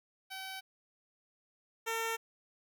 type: tone pair in turn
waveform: 10% pulse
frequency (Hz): 765 / 453.3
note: G5 / A#4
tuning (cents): -42 / -48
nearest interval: major sixth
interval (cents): 906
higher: first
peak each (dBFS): -33 / -25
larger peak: second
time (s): 0.3-0.61 / 1.86-2.17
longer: neither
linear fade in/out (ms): 20
effects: none